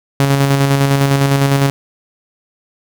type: tone with tremolo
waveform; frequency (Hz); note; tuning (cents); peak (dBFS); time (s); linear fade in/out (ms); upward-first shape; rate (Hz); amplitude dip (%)
sawtooth; 138.6; C#3; 0; -5; 0.2-1.7; 0; square; 9.9; 35
effects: none